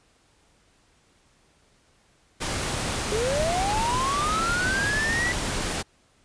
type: noise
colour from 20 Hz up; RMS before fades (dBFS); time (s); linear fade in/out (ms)
pink; -28; 2.4-5.83; 20
type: linear sweep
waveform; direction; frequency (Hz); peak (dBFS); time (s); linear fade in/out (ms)
triangle; up; 408 to 1975.5; -22; 3.12-5.32; 0
effects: pink hiss -62 dBFS RMS until 6.24 s + resampled to 22050 Hz